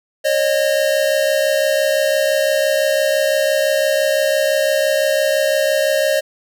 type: tone pair together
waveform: square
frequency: 547 / 612.9 Hz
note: C#5 / D#5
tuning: -23 / -26 cents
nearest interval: major second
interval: 197 cents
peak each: -18 / -17 dBFS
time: 0.24-6.21 s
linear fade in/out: 20 ms
effects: none